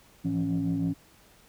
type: tone cluster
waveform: sine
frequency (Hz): 108.2 / 168 / 174.5 / 275.9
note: A2 / E3 / F3 / C#4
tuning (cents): -29 / +33 / -1 / -8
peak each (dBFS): -34 / -28 / -34 / -27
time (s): 0.24-0.94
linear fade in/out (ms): 20
effects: tanh soft clip ceiling -20 dBFS + pink hiss -58 dBFS RMS until 1.48 s